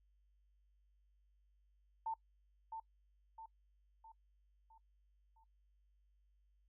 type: tone with echo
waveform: sine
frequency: 895 Hz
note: A5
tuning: 29 cents sharp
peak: -37 dBFS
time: 2.06-2.14 s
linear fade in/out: 5 ms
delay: 660 ms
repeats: 5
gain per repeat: -6 dB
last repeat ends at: 5.44 s
effects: noise-tail reverb RT60 0.1 s tail -23 dB re dry + added 50 Hz sine -70 dBFS peak until 6.68 s